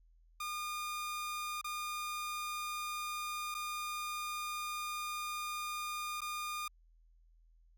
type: tone with dropouts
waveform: sawtooth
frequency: 1215 Hz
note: D#6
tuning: 42 cents flat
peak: -34 dBFS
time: 0.4-6.68 s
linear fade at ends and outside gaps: 5 ms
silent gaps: 1.614-1.643 / 3.544-3.548 / 6.207-6.216 s
effects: added 41 Hz sine -62 dBFS peak until 7.77 s